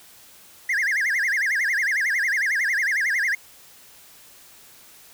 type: tone with vibrato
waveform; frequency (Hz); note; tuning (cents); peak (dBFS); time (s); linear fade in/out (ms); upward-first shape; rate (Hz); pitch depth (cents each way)
triangle; 1852; A#6; -12; -18; 0.69-3.35; 5; sine; 11; 260
effects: white hiss -49 dBFS RMS until 5.13 s